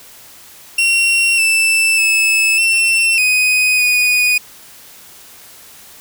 40% pulse tone with pitch steps, 2736 / 2652 / 2610 / 2698 / 2500 / 2473 Hz, F7 / E7 / E7 / E7 / D#7 / D#7, -36 / +10 / -18 / +40 / +8 / -11 cents, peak -10 dBFS, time 0.78-4.38 s, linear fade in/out 5 ms, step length 600 ms, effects white hiss -40 dBFS RMS until 6 s

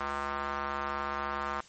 square tone with band-pass filter, 70.5 Hz, C#2, 30 cents sharp, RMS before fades -34 dBFS, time 0-1.61 s, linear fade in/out 5 ms, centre 1200 Hz, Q 2.7, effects white hiss -55 dBFS RMS until 1.68 s + MP3 32 kbps

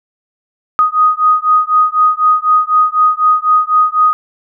sine beating tone pair, 1244.5 / 1248.5 Hz, D#6 / D#6, 0 / +6 cents, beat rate 4 Hz, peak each -11 dBFS, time 0.79-4.13 s, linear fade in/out 0 ms, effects none

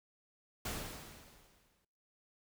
pink noise with exponential decay, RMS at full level -38 dBFS, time 0.65-1.85 s, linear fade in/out 5 ms, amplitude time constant 260 ms, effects noise-tail reverb RT60 1.0 s tail -26 dB re dry

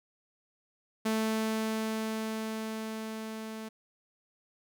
sawtooth tone with level ramp, 220 Hz, A3, in tune, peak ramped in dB -23 to -35 dBFS, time 1.05-3.69 s, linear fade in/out 10 ms, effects none

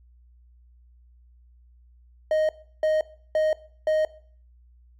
triangle tone bursts, 622.3 Hz, D#5, in tune, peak -17 dBFS, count 4, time 2.31-4.05 s, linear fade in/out 2 ms, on 180 ms, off 340 ms, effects noise-tail reverb RT60 0.5 s tail -19 dB re dry + added 60 Hz sine -52 dBFS peak until 4.99 s

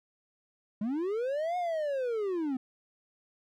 triangle linear two-way sweep, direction up then down, 197.5 to 728 to 248.5 Hz, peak -27 dBFS, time 0.81-2.57 s, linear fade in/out 5 ms, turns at 1.57 s, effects none

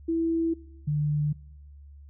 sine tone pair in turn, 329.6 / 148.53 Hz, E4 / D3, 0 / +20 cents, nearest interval octave + major second, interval 1380 cents, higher first, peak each -23 dBFS, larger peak neither, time 0.08-0.54 / 0.87-1.33 s, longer neither, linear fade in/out 10 ms, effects noise-tail reverb RT60 0.9 s tail -22 dB re dry + added 71 Hz sine -45 dBFS peak until 2.09 s

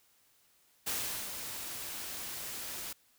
white noise with ADSR envelope, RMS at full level -34 dBFS, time 0.86-2.93 s, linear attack 17 ms, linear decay 400 ms, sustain -7 dB, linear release 7 ms, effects white hiss -68 dBFS RMS until 3.18 s

